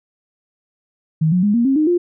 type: tone with pitch steps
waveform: sine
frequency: 158.2 / 180.68 / 206.3 / 235.7 / 269.2 / 307.4 / 351.1 Hz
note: D#3 / F#3 / G#3 / A#3 / C4 / D#4 / F4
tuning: +29 / -41 / -11 / +19 / +49 / -21 / +9 cents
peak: -12 dBFS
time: 1.21-1.98 s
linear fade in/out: 10 ms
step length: 110 ms
effects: none